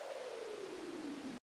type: noise with high-pass filter sweep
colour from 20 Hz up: pink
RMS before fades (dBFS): -45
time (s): 0-1.38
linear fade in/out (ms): 0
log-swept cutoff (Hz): 590 to 240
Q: 9.1
effects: low-pass 6000 Hz 12 dB/octave + Opus 32 kbps